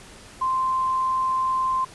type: tone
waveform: sine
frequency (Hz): 1043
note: C6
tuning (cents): -6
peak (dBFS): -20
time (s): 0.41-1.85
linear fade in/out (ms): 10
effects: pink hiss -45 dBFS RMS until 1.94 s + resampled to 24000 Hz